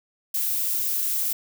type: noise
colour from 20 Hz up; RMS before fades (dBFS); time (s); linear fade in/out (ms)
violet; -25; 0.34-1.33; 5
effects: none